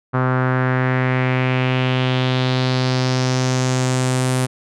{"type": "tone with low-pass filter sweep", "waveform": "sawtooth", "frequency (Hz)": 128.4, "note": "C3", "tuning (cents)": -32, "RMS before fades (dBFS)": -18, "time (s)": [0.13, 4.47], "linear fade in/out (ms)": 20, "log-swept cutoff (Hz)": [1300, 9800], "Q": 2.8, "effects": []}